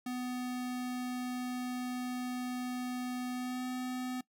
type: tone with pitch glide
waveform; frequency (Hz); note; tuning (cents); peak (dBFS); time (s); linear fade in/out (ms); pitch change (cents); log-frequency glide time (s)
square; 249.6 to 252.8; B3 to B3; +19 to +41; -36; 0.06-4.21; 5; +22; 3.34-3.65
effects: noise-tail reverb RT60 0.1 s tail -20 dB re dry